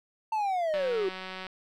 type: linear sweep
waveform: triangle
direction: down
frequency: 896 to 364.4 Hz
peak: -24 dBFS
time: 0.32-1.09 s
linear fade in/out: 5 ms
type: click train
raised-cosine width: 0.3 ms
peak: -23 dBFS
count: 137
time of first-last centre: 0.74-1.467 s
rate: 187 Hz
effects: none